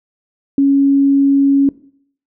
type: tone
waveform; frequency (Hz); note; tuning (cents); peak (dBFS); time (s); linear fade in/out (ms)
sine; 277.2; C#4; 0; -8; 0.58-1.69; 2
effects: noise-tail reverb RT60 0.6 s tail -19 dB re dry